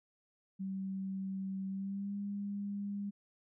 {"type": "tone with pitch glide", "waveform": "sine", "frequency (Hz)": [192.1, 201.8], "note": ["G3", "G#3"], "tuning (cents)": [-35, -49], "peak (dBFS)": -36, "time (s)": [0.59, 3.11], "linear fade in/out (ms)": 20, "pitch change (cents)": 86, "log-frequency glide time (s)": [1.69, 2.15], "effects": []}